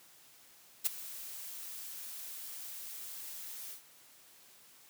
blue noise with ADSR envelope, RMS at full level -27 dBFS, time 0.84-3.82 s, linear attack 24 ms, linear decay 12 ms, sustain -18 dB, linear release 110 ms, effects white hiss -60 dBFS RMS until 4.89 s + high-pass 100 Hz 12 dB/octave

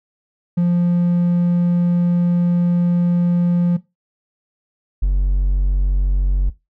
triangle tone pair in turn, 174.61 / 46.89 Hz, F3 / F#1, 0 / +24 cents, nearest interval octave + major seventh, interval 2276 cents, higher first, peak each -10 dBFS, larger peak neither, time 0.57-3.77 / 5.02-6.5 s, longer first, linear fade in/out 10 ms, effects noise-tail reverb RT60 0.2 s tail -18 dB re dry + tanh soft clip ceiling -7 dBFS

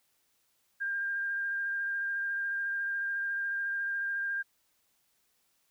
sine tone with vibrato, 1600 Hz, G6, 35 cents sharp, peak -30 dBFS, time 0.8-4.43 s, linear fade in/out 20 ms, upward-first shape sine, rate 14 Hz, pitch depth 13 cents each way, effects white hiss -73 dBFS RMS until 5.7 s

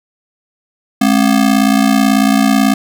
square ring-modulated tone, 239.1 Hz, A#3, 44 cents sharp, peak -6 dBFS, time 1.01-2.74 s, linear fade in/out 5 ms, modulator 29.1 Hz, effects none

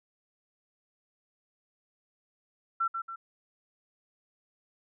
sine tone with echo, 1348 Hz, E6, 38 cents sharp, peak -25 dBFS, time 2.8-2.88 s, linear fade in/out 10 ms, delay 140 ms, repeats 2, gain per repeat -6 dB, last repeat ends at 3.16 s, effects none

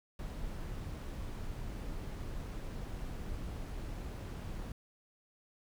brown noise, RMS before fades -41 dBFS, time 0.19-4.72 s, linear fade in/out 2 ms, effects none

